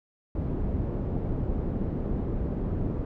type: low-pass noise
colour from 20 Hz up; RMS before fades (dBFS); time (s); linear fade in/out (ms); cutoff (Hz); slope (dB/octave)
pink; -29; 0.35-3.05; 2; 380; 12
effects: none